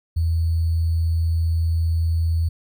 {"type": "tone with sample-and-hold", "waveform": "sine", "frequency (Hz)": 82.41, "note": "E2", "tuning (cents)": 0, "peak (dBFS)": -17, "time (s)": [0.16, 2.49], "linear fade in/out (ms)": 10, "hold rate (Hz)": 4410, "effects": []}